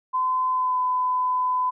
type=tone with pitch glide; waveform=sine; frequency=1022 to 1007.3 Hz; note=C6 to B5; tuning=-41 to +34 cents; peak=-20 dBFS; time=0.13-1.71 s; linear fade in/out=20 ms; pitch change=-25 cents; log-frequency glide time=0.5-0.79 s; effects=none